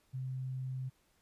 sine tone, 130.1 Hz, C3, 9 cents flat, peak -36 dBFS, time 0.13-0.9 s, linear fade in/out 20 ms, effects pink hiss -72 dBFS RMS until 1.21 s + resampled to 32000 Hz

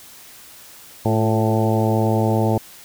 harmonic tone with a mistuned harmonic, 110 Hz, A2, in tune, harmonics 1 / 2 / 3 / 4 / 5 / 6 / 7 / 8, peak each -19 / -22 / -24 / -25 / -26 / -27 / -27 / -28 dBFS, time 1.05-2.58 s, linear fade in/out 5 ms, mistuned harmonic 3, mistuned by +39 cents, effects white hiss -43 dBFS RMS until 2.84 s

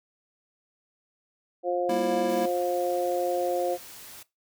harmonic tone, 177 Hz, F3, 23 cents sharp, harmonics 2 / 3 / 4, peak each -29 / -27 / -30 dBFS, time 1.63-3.78 s, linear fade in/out 50 ms
square chord, E diminished, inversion first, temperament just, 197.78 / 237.3 / 329.6 Hz, G3 / Bb3 / E4, +16 / +31 / 0 cents, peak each -37 / -33 / -32 dBFS, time 1.89-2.46 s, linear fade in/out 5 ms
white noise, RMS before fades -45 dBFS, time 2.29-4.23 s, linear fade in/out 5 ms
effects noise-tail reverb RT60 0.2 s tail -19 dB re dry

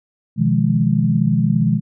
sine chord, F half-diminished seventh, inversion second, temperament just, 125.72 / 157.15 / 174.61 / 209.5 Hz, Cb3 / Eb3 / F3 / Ab3, +31 / +18 / 0 / +15 cents, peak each -19 / -18 / -20 / -18 dBFS, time 0.36-1.81 s, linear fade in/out 50 ms, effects none

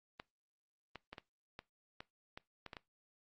clicks, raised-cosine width 0.3 ms, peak -30 dBFS, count 10, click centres 0.199 / 0.957 / 1.13 / 1.182 / 1.591 / 2.005 / 2.375 / 2.663 / 2.732 / 2.768 s, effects noise-tail reverb RT60 0.2 s tail -21 dB re dry + Opus 24 kbps

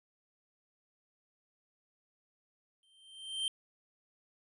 square tone with exponential growth, 3136 Hz, G7, in tune, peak -30 dBFS, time 2.83-3.48 s, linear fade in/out 1 ms, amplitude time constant 140 ms, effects resampled to 24000 Hz

